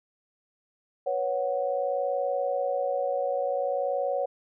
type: chord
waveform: sine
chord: B suspended second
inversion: none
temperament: equal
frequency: 493.9 / 554.4 / 740 Hz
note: B4 / C#5 / F#5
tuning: 0 / 0 / 0 cents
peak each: -32 / -27 / -31 dBFS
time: 1.06-4.26 s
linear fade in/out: 10 ms
effects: none